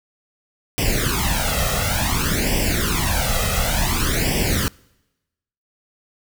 pink noise with flanger, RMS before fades -20 dBFS, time 0.78-4.68 s, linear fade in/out 0 ms, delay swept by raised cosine 0.37 to 1.57 ms, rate 0.56 Hz, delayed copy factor +0.85, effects noise-tail reverb RT60 1.0 s tail -26 dB re dry

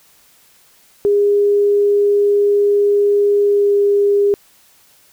sine tone with pitch glide, 407.8 to 405 Hz, G#4 to G#4, -32 to -43 cents, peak -10 dBFS, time 1.05-4.34 s, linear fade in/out 0 ms, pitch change -11 cents, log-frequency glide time 3.43-3.75 s, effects white hiss -51 dBFS RMS until 5.12 s

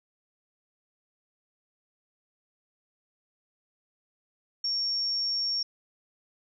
sine tone, 5510 Hz, F8, 24 cents flat, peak -26 dBFS, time 4.64-5.63 s, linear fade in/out 5 ms, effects none

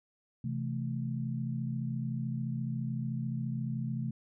sine chord, A minor, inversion first, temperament equal, 130.81 / 164.81 / 220 Hz, C3 / E3 / A3, 0 / 0 / 0 cents, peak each -34 / -39 / -37 dBFS, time 0.44-4.11 s, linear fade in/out 5 ms, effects none

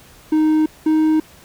triangle tone pair in turn, 310.7 / 312.7 Hz, D#4 / D#4, -2 / +9 cents, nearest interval unison, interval 11 cents, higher second, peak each -10 dBFS, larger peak neither, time 0.32-0.66 / 0.86-1.2 s, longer neither, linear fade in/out 5 ms, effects pink hiss -46 dBFS RMS until 1.44 s

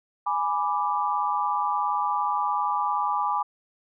sine chord, G# diminished, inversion none, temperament equal, 830.6 / 987.8 / 1174.7 Hz, G#5 / B5 / D6, 0 / 0 / 0 cents, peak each -27 dBFS, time 0.26-3.43 s, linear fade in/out 10 ms, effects none

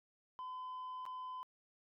sine tone with dropouts, 1016 Hz, B5, 49 cents sharp, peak -40 dBFS, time 0.39-1.43 s, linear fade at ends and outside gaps 0 ms, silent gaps 1.054-1.063 s, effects tanh soft clip ceiling -42 dBFS

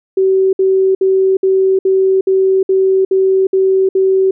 sine tone bursts, 381.5 Hz, G4, 47 cents flat, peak -8 dBFS, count 10, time 0.17-4.31 s, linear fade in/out 5 ms, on 360 ms, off 60 ms, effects none

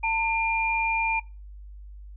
sine tone pair together, 899 / 2400 Hz, A5 / D7, +37 / +37 cents, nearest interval octave + perfect fourth, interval 1700 cents, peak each -25 dBFS, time 0.03-1.2 s, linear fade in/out 10 ms, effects noise-tail reverb RT60 0.3 s tail -21 dB re dry + added 50 Hz sine -40 dBFS peak until 2.16 s

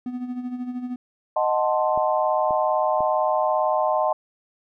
triangle tone with tremolo, 248.4 Hz, B3, 10 cents sharp, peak -23 dBFS, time 0.06-0.96 s, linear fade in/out 2 ms, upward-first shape sine, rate 13 Hz, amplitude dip 60%
sine chord, D# diminished seventh, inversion none, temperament equal, 622.3 / 740 / 880 / 1046.5 Hz, D#5 / F#5 / A5 / C6, 0 / 0 / 0 / 0 cents, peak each -22 / -25 / -25 / -26 dBFS, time 1.36-4.13 s, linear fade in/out 5 ms
clicks, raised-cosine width 2 ms, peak -23 dBFS, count 3, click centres 1.976 / 2.508 / 3.006 s
effects none

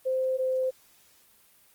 sine tone pair in turn, 520 / 518.1 Hz, C5 / C5, -11 / -17 cents, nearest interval unison, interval 6 cents, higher first, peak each -24 dBFS, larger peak neither, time 0.05-0.38 / 0.38-0.71 s, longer neither, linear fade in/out 20 ms, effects white hiss -60 dBFS RMS until 1.74 s + Opus 32 kbps

